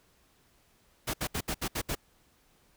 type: noise bursts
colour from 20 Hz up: pink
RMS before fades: -32 dBFS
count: 7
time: 1.07-1.953 s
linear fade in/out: 10 ms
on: 67 ms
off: 69 ms
effects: pink hiss -66 dBFS RMS until 2.76 s